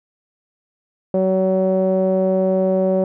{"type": "tone with low-pass filter", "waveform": "sawtooth", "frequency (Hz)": 188.4, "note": "F#3", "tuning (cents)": 32, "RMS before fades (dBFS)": -17, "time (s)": [1.14, 3.04], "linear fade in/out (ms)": 2, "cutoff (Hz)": 550, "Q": 4.7, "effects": []}